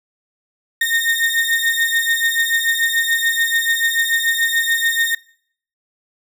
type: beating tone pair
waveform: 35% pulse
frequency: 1837 / 1843.9 Hz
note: A#6 / A#6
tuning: -26 / -19 cents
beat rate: 6.9 Hz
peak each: -16 / -18 dBFS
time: 0.81-5.15 s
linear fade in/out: 5 ms
effects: noise-tail reverb RT60 0.6 s tail -22 dB re dry